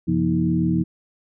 sine tone cluster, 92.9 / 132.1 / 172.4 / 239.5 / 317.9 Hz, F#2 / C3 / F3 / A#3 / D#4, +7 / +17 / -22 / +47 / +37 cents, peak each -29 / -28 / -20 / -26 / -23 dBFS, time 0.07-0.84 s, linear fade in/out 20 ms, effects none

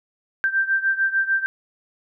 sine beating tone pair, 1568 / 1574.7 Hz, G6 / G6, 0 / +7 cents, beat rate 6.7 Hz, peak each -20 / -23 dBFS, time 0.44-1.46 s, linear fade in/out 0 ms, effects none

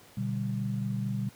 sine chord, G major, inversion first, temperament just, 122.5 / 147 / 196 Hz, B2 / D3 / G3, -14 / +2 / 0 cents, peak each -31 / -37 / -32 dBFS, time 0.17-1.29 s, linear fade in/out 5 ms, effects pink hiss -55 dBFS RMS until 1.35 s + high-pass 80 Hz 12 dB/octave

